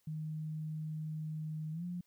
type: tone with pitch glide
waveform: sine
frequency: 155.56 to 176.64 Hz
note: D#3 to F3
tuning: 0 to +20 cents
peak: -37 dBFS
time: 0.07-2.01 s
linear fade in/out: 5 ms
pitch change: +220 cents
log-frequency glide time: 1.72-1.84 s
effects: white hiss -75 dBFS RMS until 2.06 s